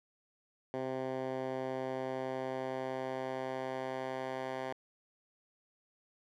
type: tone with band-pass filter sweep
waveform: 10% pulse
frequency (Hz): 130.81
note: C3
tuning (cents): 0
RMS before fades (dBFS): -38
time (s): 0.74-4.73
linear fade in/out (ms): 0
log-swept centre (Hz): 490 to 950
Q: 0.75
effects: none